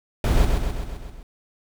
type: noise with echo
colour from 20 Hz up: brown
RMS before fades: -17 dBFS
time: 0.24-0.45 s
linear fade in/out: 2 ms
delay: 130 ms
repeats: 6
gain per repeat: -4 dB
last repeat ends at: 1.23 s
effects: none